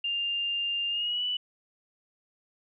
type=tone with pitch glide; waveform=sine; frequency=2800 to 2966 Hz; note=F7 to F#7; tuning=+4 to +4 cents; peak=-27 dBFS; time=0.04-1.37 s; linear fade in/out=5 ms; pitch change=+100 cents; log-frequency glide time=0.89-1.24 s; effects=none